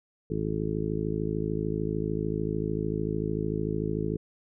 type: harmonic tone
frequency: 53.4 Hz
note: G#1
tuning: 49 cents sharp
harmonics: 1 / 2 / 3 / 4 / 5 / 6 / 7 / 8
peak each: -38 / -36 / -32 / -36 / -38 / -35 / -36 / -34 dBFS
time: 0.3-4.17 s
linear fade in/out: 5 ms
effects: none